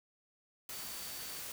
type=tone in noise; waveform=sine; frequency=4561 Hz; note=C#8; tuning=49 cents sharp; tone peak=-52 dBFS; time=0.73-1.41 s; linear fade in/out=2 ms; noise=white; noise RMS=-44 dBFS; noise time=0.69-1.52 s; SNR=-11 dB; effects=none